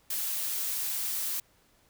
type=noise; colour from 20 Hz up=blue; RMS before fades=-32 dBFS; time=0.1-1.4 s; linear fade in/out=5 ms; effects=pink hiss -65 dBFS RMS until 1.89 s